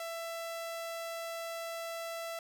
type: tone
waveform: sawtooth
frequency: 666 Hz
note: E5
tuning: 18 cents sharp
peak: -34 dBFS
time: 0-2.39 s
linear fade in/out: 2 ms
effects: none